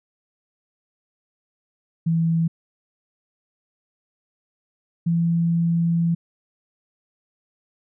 sine tone pair in turn, 164.81 / 168.27 Hz, E3 / E3, 0 / +36 cents, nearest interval unison, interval 36 cents, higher second, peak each -17 dBFS, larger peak neither, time 2.06-2.48 / 5.06-6.15 s, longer second, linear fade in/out 10 ms, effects none

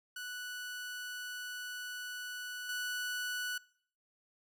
sawtooth tone with level steps, 1480 Hz, F#6, in tune, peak -37 / -32 dBFS, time 0.16-3.58 s, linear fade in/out 5 ms, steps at 2.69 s, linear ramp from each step 2 ms, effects noise-tail reverb RT60 0.6 s tail -23 dB re dry

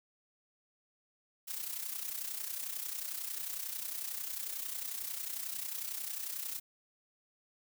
blue noise with amplitude modulation, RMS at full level -37 dBFS, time 1.47-6.6 s, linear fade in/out 20 ms, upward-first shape sine, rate 31.1 Hz, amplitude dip 65%, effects none

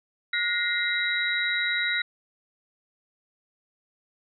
sine tone cluster, 1440 / 1890 / 2078 / 3860 Hz, F#6 / A#6 / C7 / B7, -47 / +23 / -12 / -40 cents, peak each -29 dBFS, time 0.33-2.02 s, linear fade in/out 5 ms, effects none

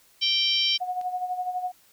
harmonic tone, 781 Hz, G5, 7 cents flat, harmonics 3 / 4 / 5 / 6 / 7, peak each -32 / -23 / -29 / -31 / -28 dBFS, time 0.21-0.78 s, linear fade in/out 20 ms
sine tone with tremolo, 729 Hz, F#5, 26 cents flat, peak -24 dBFS, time 0.8-1.72 s, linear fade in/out 20 ms, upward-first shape sine, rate 12 Hz, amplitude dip 65%
click, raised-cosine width 0.2 ms, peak -31 dBFS, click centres 1.013 s
effects white hiss -59 dBFS RMS until 1.92 s

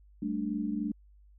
sine chord, G suspended second, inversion none, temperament equal with one note detuned, 196.68 / 220 / 293.7 Hz, G3 / A3 / D4, +6 / 0 / 0 cents, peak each -36 / -33 / -34 dBFS, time 0.22-0.92 s, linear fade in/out 5 ms, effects added 50 Hz sine -55 dBFS peak until 1.38 s

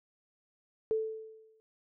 sine tone with exponential decay, 440 Hz, A4, in tune, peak -25 dBFS, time 0.91-1.6 s, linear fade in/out 0 ms, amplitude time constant 150 ms, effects none

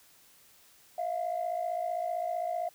sine tone pair together, 650 / 705.5 Hz, E5 / F5, -24 / +17 cents, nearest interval minor second, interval 141 cents, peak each -33 / -31 dBFS, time 0.98-2.69 s, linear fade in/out 5 ms, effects tanh soft clip ceiling -24 dBFS + white hiss -60 dBFS RMS until 2.74 s

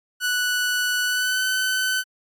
sawtooth tone with pitch glide, 1480 to 1515.5 Hz, F#6 to F#6, 0 to +41 cents, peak -17 dBFS, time 0.2-2.04 s, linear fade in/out 50 ms, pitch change +41 cents, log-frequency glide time 1.04-1.44 s, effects AAC 64 kbps

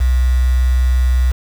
sine tone with quantisation, 62.8 Hz, B1, 30 cents sharp, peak -10 dBFS, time 0-1.32 s, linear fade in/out 10 ms, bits 5, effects none

